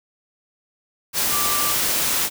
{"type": "tone in noise", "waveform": "sine", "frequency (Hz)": 1174.7, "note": "D6", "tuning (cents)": 0, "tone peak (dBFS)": -25, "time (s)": [1.29, 1.75], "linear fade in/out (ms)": 50, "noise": "white", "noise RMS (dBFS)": -21, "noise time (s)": [1.13, 2.3], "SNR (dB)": -7, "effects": []}